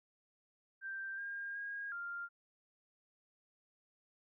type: tone with pitch steps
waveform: sine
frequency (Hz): 1572 / 1611 / 1632 / 1396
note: G6 / G6 / G#6 / F6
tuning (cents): +4 / +47 / -31 / -1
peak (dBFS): -40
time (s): 0.81-2.29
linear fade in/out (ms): 50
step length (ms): 370
effects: none

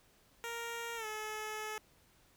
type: tone with pitch glide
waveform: 10% pulse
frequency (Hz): 466.2 to 430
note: A#4 to A4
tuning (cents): 0 to -40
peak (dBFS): -31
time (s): 0.44-1.78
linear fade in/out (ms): 0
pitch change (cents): -140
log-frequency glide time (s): 0.96-1.06
effects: pink hiss -67 dBFS RMS until 2.36 s

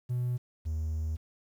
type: tone pair in turn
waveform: triangle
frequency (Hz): 123.47 / 78.8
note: B2 / D#2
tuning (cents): 0 / +23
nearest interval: minor sixth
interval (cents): 777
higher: first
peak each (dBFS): -25 / -27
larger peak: first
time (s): 0.09-0.38 / 0.65-1.17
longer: second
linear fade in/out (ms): 20
effects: tanh soft clip ceiling -23 dBFS + 10-bit

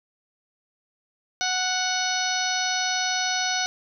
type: harmonic tone with a mistuned harmonic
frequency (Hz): 740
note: F#5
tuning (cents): 0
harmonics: 1 / 2 / 3 / 4 / 5 / 6 / 7 / 8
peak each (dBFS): -29 / -29 / -33 / -34 / -32 / -31 / -34 / -30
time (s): 1.41-3.66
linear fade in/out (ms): 0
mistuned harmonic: 6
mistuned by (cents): -42
effects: none

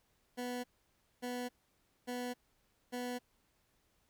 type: tone bursts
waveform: 20% pulse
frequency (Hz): 246.5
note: B3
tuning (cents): -3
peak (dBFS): -33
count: 4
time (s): 0.37-3.19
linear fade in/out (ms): 20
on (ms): 270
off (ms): 580
effects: pink hiss -75 dBFS RMS until 4.09 s

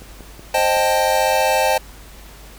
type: click train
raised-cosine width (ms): 2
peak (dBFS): -25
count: 5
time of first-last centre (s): 0.02-0.769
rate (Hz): 5.34
type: chord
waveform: square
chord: A half-diminished seventh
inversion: first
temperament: equal with one note detuned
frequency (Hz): 527.8 / 622.3 / 784 / 880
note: C5 / Eb5 / G5 / A5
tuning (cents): +15 / 0 / 0 / 0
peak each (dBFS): -21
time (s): 0.54-1.78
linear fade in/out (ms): 5
effects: added 50 Hz sine -40 dBFS peak until 2.58 s + pink hiss -43 dBFS RMS until 2.58 s

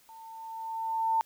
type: tone with level ramp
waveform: sine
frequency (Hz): 898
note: A5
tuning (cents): +35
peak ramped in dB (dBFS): -47 to -22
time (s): 0.09-1.21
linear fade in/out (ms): 0
effects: white hiss -62 dBFS RMS until 1.25 s

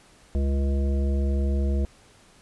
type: harmonic tone with a mistuned harmonic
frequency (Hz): 69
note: C#2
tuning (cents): -7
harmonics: 1 / 3 / 5 / 7 / 9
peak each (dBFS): -21 / -31 / -35 / -38 / -40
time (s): 0.35-1.85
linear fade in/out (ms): 0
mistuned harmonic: 9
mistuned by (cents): +20
effects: pink hiss -55 dBFS RMS until 2.41 s + resampled to 24000 Hz

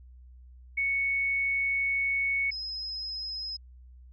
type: tone pair in turn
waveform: sine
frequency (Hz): 2217 / 5105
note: C#7 / D#8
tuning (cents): 0 / +44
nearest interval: octave + major second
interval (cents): 1444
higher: second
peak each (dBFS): -25 / -33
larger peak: first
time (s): 0.77-2.51 / 2.51-3.57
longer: first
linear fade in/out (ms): 10
effects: added 62 Hz sine -48 dBFS peak until 4.12 s

